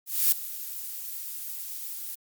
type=noise with ADSR envelope; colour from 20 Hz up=violet; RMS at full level=-20 dBFS; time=0.06-2.15 s; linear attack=260 ms; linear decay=6 ms; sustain=-16 dB; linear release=4 ms; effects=Opus 48 kbps